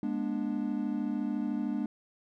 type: chord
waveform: triangle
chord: G# diminished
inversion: none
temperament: equal with one note detuned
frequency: 207.7 / 241.3 / 293.7 Hz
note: G#3 / B3 / D4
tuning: 0 / -40 / 0 cents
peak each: -32 dBFS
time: 0.03-1.86 s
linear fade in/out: 2 ms
effects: none